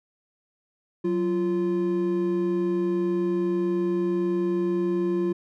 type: tone pair together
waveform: triangle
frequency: 184.9 / 346.6 Hz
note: F#3 / F4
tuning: -1 / -13 cents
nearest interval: major seventh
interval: 1088 cents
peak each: -26 / -21 dBFS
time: 1.04-5.33 s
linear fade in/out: 10 ms
effects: none